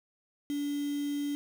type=tone with quantisation; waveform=sine; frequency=288 Hz; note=D4; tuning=34 cents flat; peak=-30 dBFS; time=0.5-1.35 s; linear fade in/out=0 ms; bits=7; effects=none